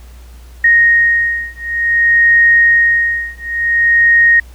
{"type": "beating tone pair", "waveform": "sine", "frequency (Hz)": [1864.7, 1865.25], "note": ["A#6", "A#6"], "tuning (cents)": [0, 1], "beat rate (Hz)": 0.55, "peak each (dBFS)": -11, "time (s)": [0.64, 4.4], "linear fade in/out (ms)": 5, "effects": ["added 60 Hz sine -33 dBFS peak until 4.54 s", "pink hiss -46 dBFS RMS until 4.54 s"]}